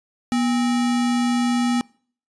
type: tone with sample-and-hold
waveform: sine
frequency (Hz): 242.5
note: B3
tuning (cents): -31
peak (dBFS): -17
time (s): 0.32-1.81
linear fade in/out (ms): 0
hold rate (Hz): 1050
effects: noise-tail reverb RT60 0.5 s tail -25 dB re dry + resampled to 22050 Hz